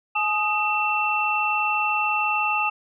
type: tone cluster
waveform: sine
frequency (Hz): 846 / 1245 / 2687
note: G#5 / D#6 / E7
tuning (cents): +32 / +1 / +33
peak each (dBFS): -25 / -26 / -23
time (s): 0.15-2.7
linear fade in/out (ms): 10
effects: none